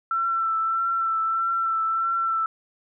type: tone with vibrato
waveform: sine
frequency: 1339 Hz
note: E6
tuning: 27 cents sharp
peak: -21 dBFS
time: 0.11-2.46 s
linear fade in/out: 2 ms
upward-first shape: triangle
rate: 1.6 Hz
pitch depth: 25 cents each way
effects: none